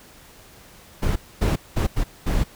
brown noise bursts at uneven times, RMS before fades -20 dBFS, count 5, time 1.02-1.16 / 1.41-1.56 / 1.76-1.87 / 1.96-2.04 / 2.26-2.44 s, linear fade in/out 10 ms, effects pink hiss -48 dBFS RMS until 2.55 s

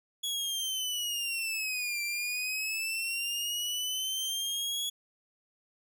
sawtooth linear two-way sweep, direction down then up, 3370 to 2349 to 3370 Hz, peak -28 dBFS, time 0.23-4.9 s, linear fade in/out 10 ms, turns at 2.02 s, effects none

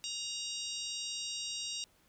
harmonic tone, 941 Hz, A#5, 16 cents sharp, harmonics 3 / 4 / 5 / 6 / 7 / 8 / 9, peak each -43 / -42 / -45 / -43 / -52 / -47 / -53 dBFS, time 0.04-1.84 s, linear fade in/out 0 ms, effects pink hiss -68 dBFS RMS until 2.08 s

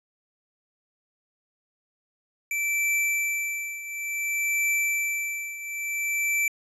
square tone with tremolo, 2330 Hz, D7, 14 cents flat, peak -22 dBFS, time 2.51-6.48 s, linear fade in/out 2 ms, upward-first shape triangle, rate 0.57 Hz, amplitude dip 80%, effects resampled to 32000 Hz

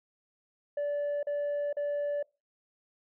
sine tone bursts, 580 Hz, D5, 22 cents flat, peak -26 dBFS, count 3, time 0.77-2.228 s, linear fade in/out 5 ms, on 460 ms, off 39 ms, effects noise-tail reverb RT60 0.3 s tail -26 dB re dry + tanh soft clip ceiling -28 dBFS

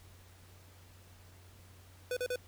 square tone bursts, 497.6 Hz, B4, 13 cents sharp, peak -33 dBFS, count 3, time 2.11-2.359 s, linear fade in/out 2 ms, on 57 ms, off 39 ms, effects added 91 Hz sine -56 dBFS peak until 2.47 s + pink hiss -61 dBFS RMS until 2.47 s

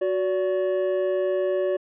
triangle tone pair together, 370 / 574 Hz, F#4 / D5, 0 / -40 cents, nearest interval minor sixth, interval 760 cents, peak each -22 dBFS, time 0.01-1.77 s, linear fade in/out 10 ms, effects resampled to 8000 Hz

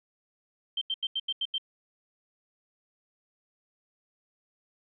sine tone bursts, 3136 Hz, G7, in tune, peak -27 dBFS, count 7, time 0.77-1.582 s, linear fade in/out 5 ms, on 44 ms, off 84 ms, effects none

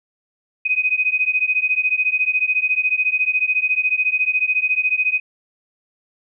sine beating tone pair, 2500 / 2514 Hz, D#7 / D#7, +8 / +17 cents, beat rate 14 Hz, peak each -19 dBFS, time 0.65-5.2 s, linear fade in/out 10 ms, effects none

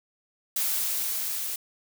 blue noise with level ramp, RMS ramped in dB -26 to -32 dBFS, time 0.56-1.56 s, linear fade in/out 5 ms, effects none

